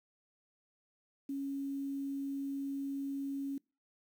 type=tone with quantisation; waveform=sine; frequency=276.4 Hz; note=C#4; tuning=5 cents flat; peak=-35 dBFS; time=1.29-3.58 s; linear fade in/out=5 ms; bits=10; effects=noise-tail reverb RT60 0.3 s tail -25 dB re dry